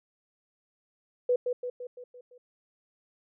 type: tone with echo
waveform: sine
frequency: 493.9 Hz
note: B4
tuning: in tune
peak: -21 dBFS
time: 1.29-1.36 s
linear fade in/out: 5 ms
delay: 170 ms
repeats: 6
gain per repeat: -5 dB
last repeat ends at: 2.38 s
effects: none